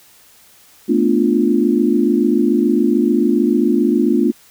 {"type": "chord", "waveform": "sine", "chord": "B half-diminished seventh", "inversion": "third", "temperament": "equal", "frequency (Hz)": [220, 246.9, 293.7, 349.2], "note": ["A3", "B3", "D4", "F4"], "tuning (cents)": [0, 0, 0, 0], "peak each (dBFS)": -17, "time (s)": [0.88, 4.32], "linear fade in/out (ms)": 20, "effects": ["white hiss -48 dBFS RMS until 4.5 s"]}